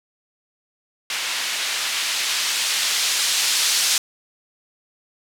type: noise with low-pass filter sweep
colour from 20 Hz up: violet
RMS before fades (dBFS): -22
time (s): 1.1-3.98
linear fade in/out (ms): 2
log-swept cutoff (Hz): 2500 to 4700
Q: 0.78
effects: none